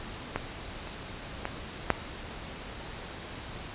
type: clicks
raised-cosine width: 0.5 ms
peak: -13 / -26 / -15 / -6 dBFS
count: 4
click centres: 0.36 / 0.873 / 1.454 / 1.903 s
effects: pink hiss -41 dBFS RMS until 3.74 s + resampled to 8000 Hz